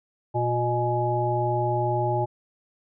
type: harmonic tone with a mistuned harmonic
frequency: 119.9 Hz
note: A#2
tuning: 49 cents sharp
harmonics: 1 / 3 / 5 / 7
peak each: -26 / -28 / -29 / -26 dBFS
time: 0.34-2.26 s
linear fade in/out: 20 ms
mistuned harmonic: 5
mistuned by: +38 cents
effects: none